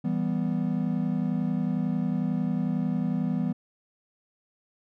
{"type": "chord", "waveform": "triangle", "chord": "E minor", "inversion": "none", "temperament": "equal", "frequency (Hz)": [164.81, 196, 246.9], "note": ["E3", "G3", "B3"], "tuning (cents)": [0, 0, 0], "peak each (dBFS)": -27, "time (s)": [0.04, 3.53], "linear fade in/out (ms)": 10, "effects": []}